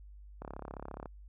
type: click train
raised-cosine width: 1 ms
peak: -28 dBFS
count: 23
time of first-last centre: 0.42-1.058 s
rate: 34.5 Hz
effects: added 50 Hz sine -49 dBFS peak until 1.28 s